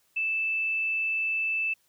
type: tone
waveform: sine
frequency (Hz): 2637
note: E7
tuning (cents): 0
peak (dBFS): -25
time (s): 0.16-1.74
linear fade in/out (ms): 10
effects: white hiss -68 dBFS RMS until 1.88 s